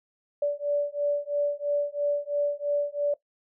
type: beating tone pair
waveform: sine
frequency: 578 / 581 Hz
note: D5 / D5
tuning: -28 / -19 cents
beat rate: 3 Hz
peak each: -27 dBFS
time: 0.42-3.14 s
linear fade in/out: 5 ms
effects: noise-tail reverb RT60 0.1 s tail -17 dB re dry